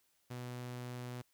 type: tone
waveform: sawtooth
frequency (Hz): 123.47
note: B2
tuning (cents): 0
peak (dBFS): -38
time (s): 0.3-1.22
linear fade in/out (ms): 10
effects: white hiss -75 dBFS RMS until 1.33 s